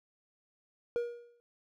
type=tone with exponential decay; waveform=triangle; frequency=476 Hz; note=A#4; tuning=36 cents sharp; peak=-25 dBFS; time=0.96-1.4 s; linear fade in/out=0 ms; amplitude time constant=94 ms; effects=none